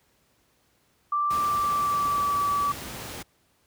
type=tone with pitch glide; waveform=sine; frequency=1174.7 to 1151.2 Hz; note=D6 to D6; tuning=0 to -35 cents; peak=-22 dBFS; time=1.12-2.72 s; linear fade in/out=5 ms; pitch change=-35 cents; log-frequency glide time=1.48-2.35 s
type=noise; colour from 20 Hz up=pink; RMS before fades=-37 dBFS; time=1.3-3.23 s; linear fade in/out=10 ms
effects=pink hiss -66 dBFS RMS until 3.66 s + high-pass 60 Hz 12 dB/octave